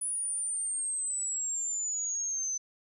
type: exponential sweep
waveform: sine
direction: down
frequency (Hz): 9910 to 6100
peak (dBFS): -30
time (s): 0.01-2.58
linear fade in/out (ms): 10
effects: none